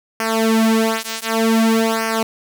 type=tone with flanger; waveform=sawtooth; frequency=223.9 Hz; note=A3; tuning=30 cents sharp; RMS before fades=-17 dBFS; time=0.2-2.23 s; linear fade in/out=2 ms; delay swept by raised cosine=0.26 to 4.56 ms; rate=0.54 Hz; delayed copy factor=-1; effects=none